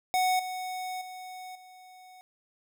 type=tone with level steps; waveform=square; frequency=740 Hz; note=F#5; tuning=in tune; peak=-24 / -34 / -41 / -50 dBFS; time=0.14-2.21 s; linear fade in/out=0 ms; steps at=0.39 / 1.01 / 1.55 s; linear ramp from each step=5 ms; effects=none